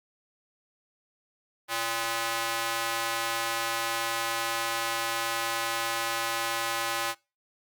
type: tone with high-pass filter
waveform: square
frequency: 114.8 Hz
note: A#2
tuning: 26 cents flat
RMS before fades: -30 dBFS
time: 1.68-7.15 s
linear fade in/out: 50 ms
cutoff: 1000 Hz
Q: 0.84
effects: noise-tail reverb RT60 0.3 s tail -25 dB re dry + Opus 32 kbps